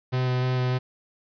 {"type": "tone with vibrato", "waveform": "45% pulse", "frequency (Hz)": 127, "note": "B2", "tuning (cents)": 49, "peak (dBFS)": -22, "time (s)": [0.12, 0.79], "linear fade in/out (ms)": 20, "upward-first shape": "square", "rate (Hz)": 3.3, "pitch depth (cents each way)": 9, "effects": ["resampled to 11025 Hz", "9-bit"]}